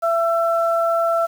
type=tone pair together; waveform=sine; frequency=670 / 1339.2 Hz; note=E5 / E6; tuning=+28 / +27 cents; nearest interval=octave; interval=1199 cents; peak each=-17 / -21 dBFS; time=0.02-1.27 s; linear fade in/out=20 ms; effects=7-bit